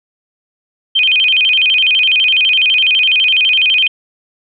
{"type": "tone with vibrato", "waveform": "sine", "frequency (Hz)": 2794, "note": "F7", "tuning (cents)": 0, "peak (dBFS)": -8, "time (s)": [0.95, 3.88], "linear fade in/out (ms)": 10, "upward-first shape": "square", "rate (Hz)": 12, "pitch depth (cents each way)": 200, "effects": []}